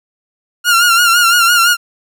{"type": "tone with vibrato", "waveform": "sawtooth", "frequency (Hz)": 1400, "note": "F6", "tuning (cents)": 4, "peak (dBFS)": -4, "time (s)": [0.64, 1.77], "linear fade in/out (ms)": 50, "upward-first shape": "sine", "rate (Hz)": 5.9, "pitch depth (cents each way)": 59, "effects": []}